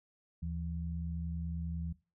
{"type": "tone pair together", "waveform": "sine", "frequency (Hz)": [77.78, 167.64], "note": ["D#2", "E3"], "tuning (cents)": [0, 29], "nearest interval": "octave + minor second", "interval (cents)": 1329, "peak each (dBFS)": [-37, -39], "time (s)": [0.42, 1.93], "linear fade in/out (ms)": 10, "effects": ["noise-tail reverb RT60 0.3 s tail -20 dB re dry"]}